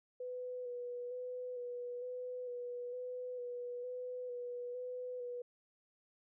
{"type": "tone with vibrato", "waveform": "sine", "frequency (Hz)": 493.9, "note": "B4", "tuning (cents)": 0, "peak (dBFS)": -40, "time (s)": [0.2, 5.42], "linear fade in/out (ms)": 5, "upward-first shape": "square", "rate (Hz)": 1.1, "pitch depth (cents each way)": 20, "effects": []}